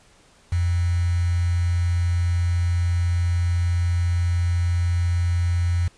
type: tone with quantisation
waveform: sine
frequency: 87 Hz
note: F2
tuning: 6 cents flat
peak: -18 dBFS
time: 0.52-5.88 s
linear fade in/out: 5 ms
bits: 6
effects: pink hiss -55 dBFS RMS until 5.97 s + resampled to 22050 Hz